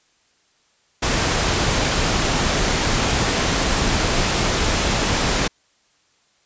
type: noise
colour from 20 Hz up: pink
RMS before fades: -19 dBFS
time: 1.02-5.48 s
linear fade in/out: 10 ms
effects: white hiss -61 dBFS RMS until 6.45 s + resampled to 16000 Hz